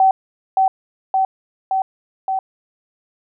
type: tone with echo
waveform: sine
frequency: 765 Hz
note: G5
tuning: 42 cents flat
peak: -9 dBFS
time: 0-0.11 s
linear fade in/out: 2 ms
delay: 570 ms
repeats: 4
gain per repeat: -2 dB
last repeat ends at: 2.39 s
effects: none